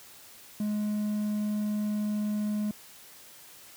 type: tone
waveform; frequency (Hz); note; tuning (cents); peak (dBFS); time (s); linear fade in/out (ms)
triangle; 210; G#3; +19; -25; 0.6-2.71; 2
effects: white hiss -51 dBFS RMS until 3.76 s + high-pass 60 Hz 12 dB/octave